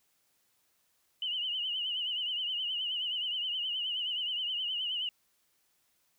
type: tone with vibrato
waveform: sine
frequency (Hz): 2960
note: F#7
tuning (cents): 0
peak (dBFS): -31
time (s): 1.22-5.09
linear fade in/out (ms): 2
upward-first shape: triangle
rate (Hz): 9.5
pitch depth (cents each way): 97
effects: white hiss -73 dBFS RMS until 6.18 s